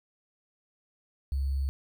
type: tone with sample-and-hold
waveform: sine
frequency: 68.4 Hz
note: C#2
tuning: 23 cents flat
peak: -26 dBFS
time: 1.32-1.69 s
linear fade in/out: 0 ms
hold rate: 4410 Hz
effects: none